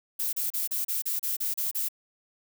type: noise bursts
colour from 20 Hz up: violet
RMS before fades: -29 dBFS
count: 10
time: 0.19-1.887 s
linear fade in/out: 10 ms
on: 140 ms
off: 33 ms
effects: none